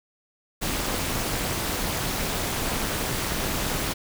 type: noise with amplitude modulation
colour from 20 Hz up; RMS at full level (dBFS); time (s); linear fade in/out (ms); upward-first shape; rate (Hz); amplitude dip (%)
pink; -24; 0.61-3.94; 20; sine; 238; 75
effects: none